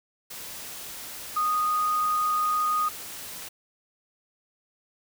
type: tone in noise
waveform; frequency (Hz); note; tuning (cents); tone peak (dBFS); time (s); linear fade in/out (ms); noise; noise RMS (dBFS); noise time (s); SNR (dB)
sine; 1238; D#6; -9; -22; 1.36-2.89; 10; white; -39; 0.3-3.49; +14
effects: none